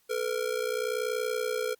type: ring-modulated tone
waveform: square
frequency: 466.2 Hz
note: A#4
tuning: in tune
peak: -26 dBFS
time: 0.09-1.75 s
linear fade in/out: 20 ms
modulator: 30.4 Hz
effects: white hiss -68 dBFS RMS until 1.79 s + Opus 48 kbps